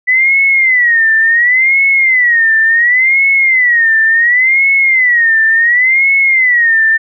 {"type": "tone with vibrato", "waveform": "sine", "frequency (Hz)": 1975.5, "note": "B6", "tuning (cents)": 0, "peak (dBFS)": -6, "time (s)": [0.07, 6.98], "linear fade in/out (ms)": 20, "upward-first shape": "sine", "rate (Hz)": 0.7, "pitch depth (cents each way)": 180, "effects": []}